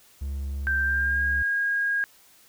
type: tone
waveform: triangle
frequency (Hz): 69.3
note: C#2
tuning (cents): 0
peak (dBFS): -26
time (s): 0.21-1.43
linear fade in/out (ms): 10
type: tone with pitch glide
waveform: sine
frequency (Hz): 1568 to 1631.8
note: G6 to G#6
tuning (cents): 0 to -31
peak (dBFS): -22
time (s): 0.67-2.04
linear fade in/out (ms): 0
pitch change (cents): +69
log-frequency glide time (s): 0.8-1.23
effects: white hiss -56 dBFS RMS until 2.48 s